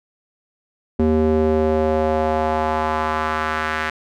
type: tone with band-pass filter sweep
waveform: square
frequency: 78.1 Hz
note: D#2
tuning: 7 cents sharp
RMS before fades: -19 dBFS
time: 0.99-3.9 s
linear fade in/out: 5 ms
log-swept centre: 310 to 1700 Hz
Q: 1.9
effects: none